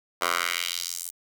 10% pulse tone with high-pass filter sweep, 86.5 Hz, F2, 16 cents flat, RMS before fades -29 dBFS, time 0.21-1.11 s, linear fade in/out 10 ms, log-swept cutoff 860 to 9700 Hz, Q 1.5, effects none

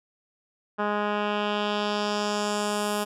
10% pulse tone with low-pass filter sweep, 207.7 Hz, G#3, in tune, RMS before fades -27 dBFS, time 0.78-3.05 s, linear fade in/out 20 ms, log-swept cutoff 1600 to 12000 Hz, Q 1.7, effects none

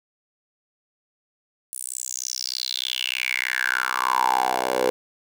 10% pulse tone with high-pass filter sweep, 63.3 Hz, B1, 43 cents sharp, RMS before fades -25 dBFS, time 1.73-4.9 s, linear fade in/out 0 ms, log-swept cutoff 10000 to 490 Hz, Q 6.8, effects none

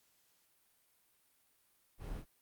brown noise with echo, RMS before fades -44 dBFS, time 1.98-2.23 s, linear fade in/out 50 ms, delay 26 ms, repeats 1, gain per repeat -2 dB, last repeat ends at 2.256 s, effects white hiss -73 dBFS RMS until 2.41 s + Opus 48 kbps

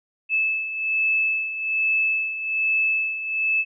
sine beating tone pair, 2614 / 2615.2 Hz, E7 / E7, -15 / -14 cents, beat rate 1.2 Hz, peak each -27 / -21 dBFS, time 0.29-3.65 s, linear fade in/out 50 ms, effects none

